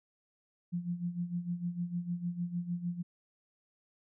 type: tone with tremolo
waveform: sine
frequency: 174.61 Hz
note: F3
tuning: in tune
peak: -30 dBFS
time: 0.72-3.03 s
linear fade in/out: 20 ms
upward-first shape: sine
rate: 6.6 Hz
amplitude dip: 75%
effects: none